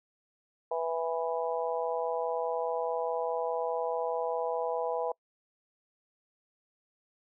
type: harmonic tone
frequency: 164.81 Hz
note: E3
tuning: in tune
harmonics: 3 / 4 / 5 / 6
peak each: -32 / -34 / -36 / -38 dBFS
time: 0.71-5.12 s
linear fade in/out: 5 ms
effects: noise-tail reverb RT60 0.1 s tail -26 dB re dry